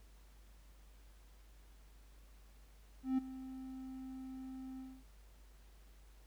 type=tone with ADSR envelope; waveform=triangle; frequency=261.6 Hz; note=C4; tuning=in tune; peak=-27 dBFS; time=3.03-5.04 s; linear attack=150 ms; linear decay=13 ms; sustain=-16 dB; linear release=250 ms; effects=added 50 Hz sine -58 dBFS peak until 6.26 s + pink hiss -69 dBFS RMS until 6.26 s